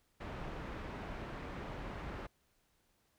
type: low-pass noise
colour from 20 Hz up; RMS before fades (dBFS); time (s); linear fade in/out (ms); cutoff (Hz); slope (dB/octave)
pink; -44; 0.2-2.27; 10; 1900; 12
effects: pink hiss -75 dBFS RMS until 3.18 s